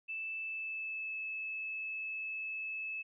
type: tone with pitch glide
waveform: sine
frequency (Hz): 2638 to 2605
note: E7 to E7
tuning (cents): +1 to -21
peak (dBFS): -37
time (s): 0.08-3.03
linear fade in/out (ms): 20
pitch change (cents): -22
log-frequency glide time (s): 0.39-1.17
effects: none